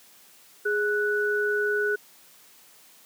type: tone pair together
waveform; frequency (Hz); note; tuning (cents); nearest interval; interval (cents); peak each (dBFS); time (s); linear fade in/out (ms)
sine; 415.3 / 1480; G#4 / F#6; 0 / 0; octave + minor seventh; 2200; -25; 0.65-1.96; 10
effects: white hiss -54 dBFS RMS until 3.05 s + high-pass 150 Hz 12 dB/octave